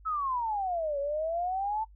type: exponential two-way sweep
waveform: sine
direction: down then up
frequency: 1318.5 to 554.4 to 894 Hz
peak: -28 dBFS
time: 0.05-1.85 s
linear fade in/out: 20 ms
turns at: 0.99 s
effects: noise-tail reverb RT60 0.1 s tail -21 dB re dry + added 50 Hz sine -51 dBFS peak until 1.95 s